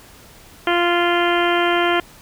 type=harmonic tone; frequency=347.5 Hz; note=F4; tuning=9 cents flat; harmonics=1 / 2 / 3 / 4 / 5 / 6 / 7 / 8 / 9; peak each=-19 / -21 / -24 / -23 / -26 / -27 / -30 / -30 / -27 dBFS; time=0.67-2 s; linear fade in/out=2 ms; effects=pink hiss -45 dBFS RMS until 2.21 s